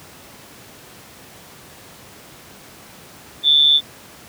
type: tone with amplitude modulation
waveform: sine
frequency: 3520 Hz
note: A7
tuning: in tune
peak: -7 dBFS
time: 3.43-3.81 s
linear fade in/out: 50 ms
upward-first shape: sine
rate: 146 Hz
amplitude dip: 65%
effects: pink hiss -42 dBFS RMS until 4.28 s + high-pass 100 Hz 12 dB/octave